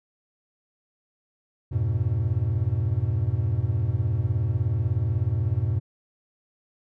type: chord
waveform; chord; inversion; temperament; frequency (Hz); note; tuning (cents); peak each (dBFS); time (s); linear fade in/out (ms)
triangle; F diminished; none; equal; 87.31 / 103.83 / 123.47; F2 / Ab2 / Cb3; 0 / 0 / 0; -26 / -23 / -24; 1.71-5.8; 20
effects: none